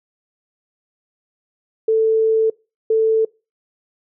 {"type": "tone bursts at uneven times", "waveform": "sine", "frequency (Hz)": 443, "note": "A4", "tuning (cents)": 12, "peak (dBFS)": -12, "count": 2, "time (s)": [[1.88, 2.5], [2.9, 3.25]], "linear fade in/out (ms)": 5, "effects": ["noise-tail reverb RT60 0.3 s tail -25 dB re dry"]}